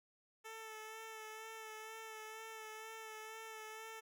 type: tone with vibrato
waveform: 10% pulse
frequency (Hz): 440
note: A4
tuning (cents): 0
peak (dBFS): -40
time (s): 0.44-4.01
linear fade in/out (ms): 20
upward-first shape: sine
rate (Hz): 2.1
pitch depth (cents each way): 24
effects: none